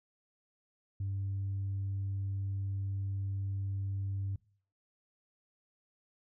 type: tone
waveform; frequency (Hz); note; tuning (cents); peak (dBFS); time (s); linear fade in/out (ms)
sine; 98; G2; 0; -31; 1-4.36; 5
effects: noise-tail reverb RT60 0.5 s tail -24 dB re dry + tanh soft clip ceiling -30 dBFS